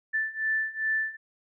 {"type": "beating tone pair", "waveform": "sine", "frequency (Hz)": [1760, 1762.5], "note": ["A6", "A6"], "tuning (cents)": [0, 2], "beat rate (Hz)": 2.5, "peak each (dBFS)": [-30, -28], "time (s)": [0.13, 1.17], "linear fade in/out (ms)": 20, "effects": []}